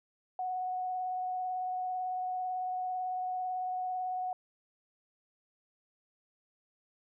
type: tone with vibrato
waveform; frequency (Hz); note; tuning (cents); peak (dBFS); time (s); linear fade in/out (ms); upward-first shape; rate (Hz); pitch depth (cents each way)
sine; 737; F#5; -7; -32; 0.39-4.33; 2; sine; 18; 14
effects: none